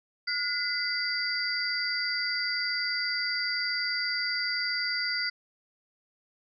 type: tone cluster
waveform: sine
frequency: 1438 / 2028 / 4681 / 4886 Hz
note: F#6 / B6 / D8 / D#8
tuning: -50 / +45 / -7 / -32 cents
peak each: -33 / -33 / -31 / -36 dBFS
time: 0.27-5.3 s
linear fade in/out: 10 ms
effects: none